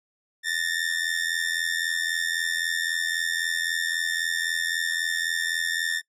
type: ring-modulated tone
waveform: sawtooth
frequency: 1801 Hz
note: A6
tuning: 40 cents sharp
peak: -18 dBFS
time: 0.43-6.02 s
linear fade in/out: 50 ms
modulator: 41.9 Hz
effects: noise-tail reverb RT60 0.1 s tail -21 dB re dry + low-pass 11000 Hz 12 dB/octave